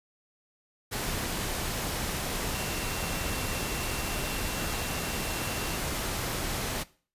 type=tone in noise; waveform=sine; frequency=2722 Hz; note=F7; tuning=45 cents flat; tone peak=-42 dBFS; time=2.53-5.78 s; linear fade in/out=20 ms; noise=pink; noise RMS=-32 dBFS; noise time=0.91-6.84 s; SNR=-13 dB; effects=noise-tail reverb RT60 0.4 s tail -19 dB re dry + resampled to 32000 Hz